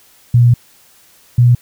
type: tone pair in turn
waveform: sine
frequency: 120.5 / 121.69 Hz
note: B2 / B2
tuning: -42 / -25 cents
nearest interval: unison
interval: 17 cents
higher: second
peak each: -5 dBFS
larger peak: neither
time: 0.34-0.54 / 1.38-1.55 s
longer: first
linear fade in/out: 5 ms
effects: white hiss -48 dBFS RMS until 1.61 s